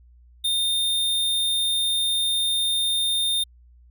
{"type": "tone", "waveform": "square", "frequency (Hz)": 3636, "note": "A#7", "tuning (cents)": -44, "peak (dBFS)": -21, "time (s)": [0.44, 3.44], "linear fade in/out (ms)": 10, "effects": ["added 60 Hz sine -49 dBFS peak until 3.9 s"]}